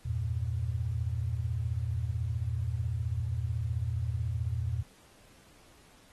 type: chord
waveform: sine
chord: E diminished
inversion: none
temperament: equal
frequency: 82.41 / 98 / 116.54 Hz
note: E2 / G2 / Bb2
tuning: 0 / 0 / 0 cents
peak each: -33 / -38 / -32 dBFS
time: 0.05-4.83 s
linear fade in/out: 10 ms
effects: pink hiss -60 dBFS RMS until 6.12 s + AAC 32 kbps